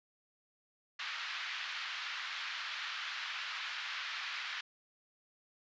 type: band-pass noise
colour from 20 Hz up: pink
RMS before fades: -41 dBFS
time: 0.99-4.61 s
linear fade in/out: 5 ms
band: 1300 to 4200 Hz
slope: 24 dB/octave
effects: resampled to 16000 Hz